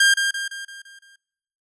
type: tone with echo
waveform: sawtooth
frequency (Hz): 1602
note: G6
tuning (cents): +37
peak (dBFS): -9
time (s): 0-0.14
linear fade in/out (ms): 5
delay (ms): 170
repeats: 6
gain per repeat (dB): -6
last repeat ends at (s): 1.16
effects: noise-tail reverb RT60 1.0 s tail -26 dB re dry + resampled to 24000 Hz